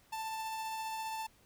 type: tone with tremolo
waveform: 45% pulse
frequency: 884 Hz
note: A5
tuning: 8 cents sharp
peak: -36 dBFS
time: 0.12-1.27 s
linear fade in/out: 10 ms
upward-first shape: triangle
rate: 15 Hz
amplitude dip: 25%
effects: pink hiss -66 dBFS RMS until 1.45 s